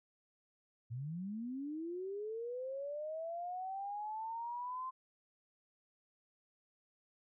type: linear sweep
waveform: sine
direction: up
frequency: 110.7 to 1046.5 Hz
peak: -39 dBFS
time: 0.9-4.91 s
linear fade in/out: 20 ms
effects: none